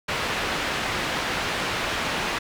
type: low-pass noise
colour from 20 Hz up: white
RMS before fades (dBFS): -27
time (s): 0.08-2.39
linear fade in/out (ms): 10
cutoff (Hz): 2600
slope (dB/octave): 12
effects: none